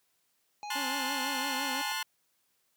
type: harmonic tone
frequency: 830.6 Hz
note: G#5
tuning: in tune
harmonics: 1 / 3 / 5 / 7 / 8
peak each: -38 / -48 / -50 / -59 / -57 dBFS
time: 0.63-1.92 s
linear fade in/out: 0 ms
type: chord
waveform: 15% pulse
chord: F# diminished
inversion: first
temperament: equal with one note detuned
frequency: 880 / 1046.5 / 1455.4 Hz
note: A5 / C6 / F#6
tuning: 0 / 0 / -29 cents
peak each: -30 dBFS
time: 0.7-2.03 s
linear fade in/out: 5 ms
type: tone with vibrato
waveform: sawtooth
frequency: 268.9 Hz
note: C4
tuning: 47 cents sharp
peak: -34 dBFS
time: 0.75-1.82 s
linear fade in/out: 10 ms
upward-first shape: triangle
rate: 5.9 Hz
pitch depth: 100 cents each way
effects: white hiss -74 dBFS RMS until 2.76 s + high-pass 80 Hz 12 dB/octave